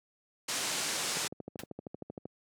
white low-pass noise, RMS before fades -34 dBFS, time 0.48-1.28 s, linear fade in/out 10 ms, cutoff 8800 Hz, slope 24 dB/octave
click train, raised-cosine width 2 ms, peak -26 dBFS, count 15, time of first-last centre 1.17-2.255 s, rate 12.9 Hz
pink noise with exponential decay, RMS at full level -35 dBFS, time 1.59-1.66 s, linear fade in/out 2 ms, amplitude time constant 15 ms
effects high-pass 150 Hz 12 dB/octave

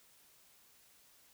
silence, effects white hiss -65 dBFS RMS until 1.33 s

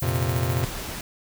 violet noise with tremolo, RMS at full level -35 dBFS, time 0-0.63 s, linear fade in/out 0 ms, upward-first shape sine, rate 14 Hz, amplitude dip 60%
45% pulse chord, F suspended fourth, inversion none, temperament just, 87.31 / 116.41 / 130.96 Hz, F2 / Bb2 / C3, 0 / -2 / +2 cents, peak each -28 / -26 / -26 dBFS, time 0.02-0.65 s, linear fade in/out 5 ms
pink noise, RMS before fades -33 dBFS, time 0.63-1.01 s, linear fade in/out 2 ms
effects none

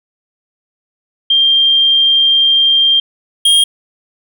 sine / square tone pair in turn, 3186 / 3230 Hz, G7 / G#7, +27 / -49 cents, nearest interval unison, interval 24 cents, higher second, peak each -7 dBFS, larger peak neither, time 1.3-3 / 3.45-3.64 s, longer first, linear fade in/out 5 ms, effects none

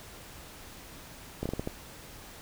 slowing click train, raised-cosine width 2 ms, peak -18 dBFS, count 6, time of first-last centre 1.43-1.674 s, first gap 26 ms, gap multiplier 1.32, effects pink hiss -48 dBFS RMS until 2.41 s

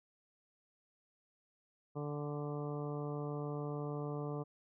harmonic tone with a mistuned harmonic, 146.83 Hz, D3, in tune, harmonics 1 / 2 / 3 / 4 / 5 / 6 / 7 / 8, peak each -40 / -45 / -43 / -49 / -51 / -56 / -53 / -53 dBFS, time 1.95-4.44 s, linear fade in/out 20 ms, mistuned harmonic 6, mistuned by -16 cents, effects none

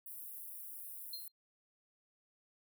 white high-pass noise, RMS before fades -48 dBFS, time 0.06-1.28 s, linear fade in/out 2 ms, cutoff 9800 Hz, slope 48 dB/octave
triangle tone with exponential decay, 4179 Hz, C8, 3 cents flat, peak -38 dBFS, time 1.13-1.32 s, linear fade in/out 5 ms, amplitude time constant 40 ms
effects none

